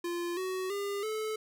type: tone with pitch steps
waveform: square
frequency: 346.5 / 373.5 / 402.6 / 434 Hz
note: F4 / F#4 / G4 / A4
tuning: -14 / +16 / +46 / -24 cents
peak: -33 dBFS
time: 0.04-1.36 s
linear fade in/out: 5 ms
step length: 330 ms
effects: none